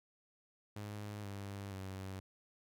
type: tone with pitch steps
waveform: sawtooth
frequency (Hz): 103.83 / 99.6 / 95.54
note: G#2 / G2 / G2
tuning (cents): 0 / +28 / -44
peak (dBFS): -39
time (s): 0.76-2.2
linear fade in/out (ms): 5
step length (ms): 480
effects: none